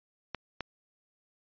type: clicks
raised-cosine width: 0.3 ms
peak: -18 dBFS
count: 2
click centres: 0.347 / 0.607 s
effects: resampled to 11025 Hz